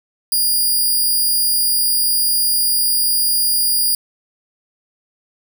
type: tone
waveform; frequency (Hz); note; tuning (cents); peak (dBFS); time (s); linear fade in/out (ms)
5% pulse; 4843; D#8; -48; -7; 0.32-3.95; 2
effects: none